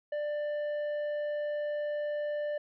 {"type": "tone with tanh clipping", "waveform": "triangle", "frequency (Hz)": 592, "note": "D5", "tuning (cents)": 14, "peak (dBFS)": -32, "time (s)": [0.12, 2.58], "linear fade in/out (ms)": 5, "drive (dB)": 11, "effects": []}